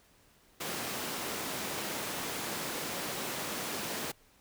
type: high-pass noise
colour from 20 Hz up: pink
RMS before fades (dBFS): -37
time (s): 0.6-4.12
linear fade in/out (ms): 10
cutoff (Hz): 210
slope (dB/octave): 12
effects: pink hiss -64 dBFS RMS until 4.4 s